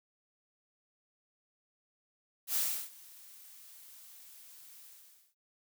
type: noise with ADSR envelope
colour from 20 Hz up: blue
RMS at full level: -30 dBFS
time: 2.47-5.35 s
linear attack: 91 ms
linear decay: 330 ms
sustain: -24 dB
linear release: 490 ms
effects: none